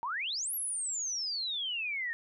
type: exponential two-way sweep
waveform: sine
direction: up then down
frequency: 886 to 11770 to 1805 Hz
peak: -32 dBFS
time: 0.03-2.13 s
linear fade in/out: 0 ms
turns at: 0.54 s
effects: none

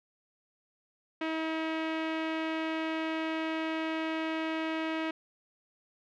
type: tone with low-pass filter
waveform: sawtooth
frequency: 320 Hz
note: D#4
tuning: 49 cents sharp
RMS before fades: -33 dBFS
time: 1.21-5.11 s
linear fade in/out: 5 ms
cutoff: 2600 Hz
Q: 1.8
effects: none

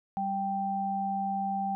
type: tone pair together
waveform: sine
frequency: 196 / 784 Hz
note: G3 / G5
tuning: 0 / 0 cents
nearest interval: 2 octaves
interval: 2400 cents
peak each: -34 / -29 dBFS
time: 0.17-1.75 s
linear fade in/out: 0 ms
effects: none

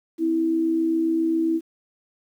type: tone pair together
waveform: sine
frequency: 259.4 / 326.8 Hz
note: C4 / E4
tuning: -15 / -15 cents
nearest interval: major third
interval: 400 cents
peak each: -30 / -19 dBFS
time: 0.18-1.61 s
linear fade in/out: 50 ms
effects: 9-bit

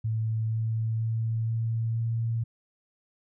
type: tone with pitch steps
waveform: sine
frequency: 111 / 111.9 / 112.81 / 113.73 / 114.65 Hz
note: A2 / A2 / A2 / A#2 / A#2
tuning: +16 / +30 / +44 / -42 / -28 cents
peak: -25 dBFS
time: 0.04-2.44 s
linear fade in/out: 10 ms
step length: 480 ms
effects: none

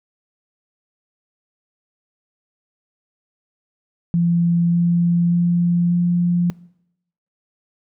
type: tone with pitch steps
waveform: sine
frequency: 171 / 172.19 / 173.39 / 174.59 Hz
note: F3 / F3 / F3 / F3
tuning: -36 / -24 / -12 / 0 cents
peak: -14 dBFS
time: 4.14-6.5 s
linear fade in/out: 0 ms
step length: 590 ms
effects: noise-tail reverb RT60 0.8 s tail -23 dB re dry

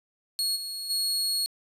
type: tone with level steps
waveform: sawtooth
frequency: 4324 Hz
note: C#8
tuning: 44 cents flat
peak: -22 / -30 / -22 dBFS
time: 0.39-1.46 s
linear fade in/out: 0 ms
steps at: 0.55 / 0.89 s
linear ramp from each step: 20 ms
effects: resampled to 32000 Hz + 10-bit

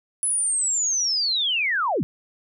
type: linear sweep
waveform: sine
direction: down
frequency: 10260 to 113.7 Hz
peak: -20 dBFS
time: 0.23-2.03 s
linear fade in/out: 0 ms
effects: none

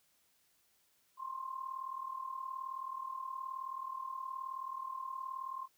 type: tone with amplitude modulation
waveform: sine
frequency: 1056 Hz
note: C6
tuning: 16 cents sharp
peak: -36 dBFS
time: 1.17-5.68 s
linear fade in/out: 50 ms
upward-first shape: sine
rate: 38.9 Hz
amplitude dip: 75%
effects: white hiss -73 dBFS RMS until 5.77 s

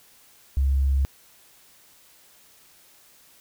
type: tone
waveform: sine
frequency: 68.1 Hz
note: C#2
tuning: 30 cents flat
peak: -17 dBFS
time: 0.57-1.05 s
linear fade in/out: 0 ms
effects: tanh soft clip ceiling -14 dBFS + white hiss -55 dBFS RMS until 3.4 s

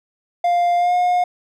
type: tone with pitch glide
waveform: triangle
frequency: 700 to 716.4 Hz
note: F5 to F5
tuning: +4 to +44 cents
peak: -12 dBFS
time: 0.44-1.24 s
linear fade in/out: 5 ms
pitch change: +40 cents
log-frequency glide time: 0.77-0.94 s
effects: none

